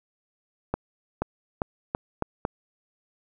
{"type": "accelerating click train", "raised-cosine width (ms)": 1, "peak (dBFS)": -11, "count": 6, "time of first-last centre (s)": [0.74, 2.451], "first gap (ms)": 480, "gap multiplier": 0.83, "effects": []}